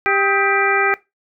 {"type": "harmonic tone with a mistuned harmonic", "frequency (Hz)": 395, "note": "G4", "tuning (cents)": 13, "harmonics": [1, 2, 3, 4, 5, 6], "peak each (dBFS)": [-21, -21, -21, -21, -21, -21], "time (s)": [0.06, 0.94], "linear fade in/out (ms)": 0, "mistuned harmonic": 3, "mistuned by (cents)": 110, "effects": ["noise-tail reverb RT60 0.2 s tail -19 dB re dry"]}